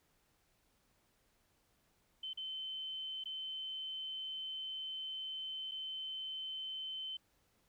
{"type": "tone with dropouts", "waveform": "sine", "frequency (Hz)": 3071, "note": "G7", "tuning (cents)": -36, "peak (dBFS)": -40, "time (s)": [2.23, 7.17], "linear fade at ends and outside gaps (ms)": 5, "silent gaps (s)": [[2.333, 2.373], [3.239, 3.256], [5.713, 5.717]], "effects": ["pink hiss -75 dBFS RMS until 7.68 s"]}